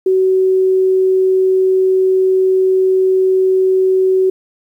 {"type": "tone", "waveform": "sine", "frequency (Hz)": 376.5, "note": "F#4", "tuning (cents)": 30, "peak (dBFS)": -9, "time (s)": [0.06, 4.3], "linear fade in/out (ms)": 5, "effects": ["8-bit"]}